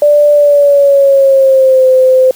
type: tone with pitch glide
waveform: sine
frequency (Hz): 587.3 to 517.2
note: D5 to C5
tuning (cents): 0 to -20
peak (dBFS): -3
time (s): 0.02-2.31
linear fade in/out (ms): 2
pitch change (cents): -220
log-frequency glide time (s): 0.32-1.87
effects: white hiss -37 dBFS RMS until 2.35 s